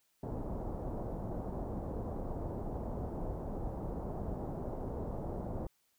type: low-pass noise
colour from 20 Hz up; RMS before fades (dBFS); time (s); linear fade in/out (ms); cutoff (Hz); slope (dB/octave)
pink; -39; 0.23-5.67; 5; 800; 24
effects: white hiss -75 dBFS RMS until 5.98 s